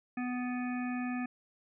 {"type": "harmonic tone", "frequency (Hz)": 248.2, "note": "B3", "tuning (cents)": 9, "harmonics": [1, 3, 5, 7, 9, 10], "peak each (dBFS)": [-33, -43, -47, -45, -52, -47], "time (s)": [0.17, 1.26], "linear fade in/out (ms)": 5, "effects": []}